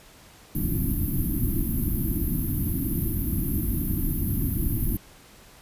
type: band-stop noise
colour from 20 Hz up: pink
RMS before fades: -25 dBFS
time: 0.55-4.97 s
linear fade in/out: 2 ms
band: 340 to 11000 Hz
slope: 96 dB/octave
effects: pink hiss -51 dBFS RMS until 5.61 s + resampled to 32000 Hz